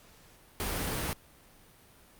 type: noise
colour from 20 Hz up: pink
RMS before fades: -33 dBFS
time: 0.6-1.13 s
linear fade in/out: 0 ms
effects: pink hiss -58 dBFS RMS until 2.19 s + Opus 48 kbps